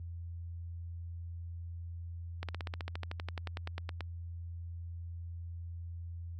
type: slowing click train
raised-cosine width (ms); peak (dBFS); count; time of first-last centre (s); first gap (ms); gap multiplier
0.3; -23; 20; 2.43-4.007; 57; 1.04
effects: added 85 Hz sine -39 dBFS peak until 6.39 s + high-pass 60 Hz 12 dB/octave